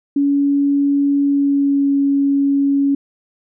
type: tone with pitch glide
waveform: sine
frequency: 282.3 to 279.1 Hz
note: C#4 to C#4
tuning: +32 to +12 cents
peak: -12 dBFS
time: 0.16-2.95 s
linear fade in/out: 5 ms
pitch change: -20 cents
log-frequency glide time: 1.22-1.93 s
effects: none